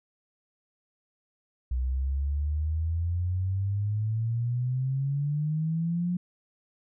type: exponential sweep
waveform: sine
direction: up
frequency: 61.74 to 180 Hz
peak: -25 dBFS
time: 1.71-6.17 s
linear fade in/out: 5 ms
effects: none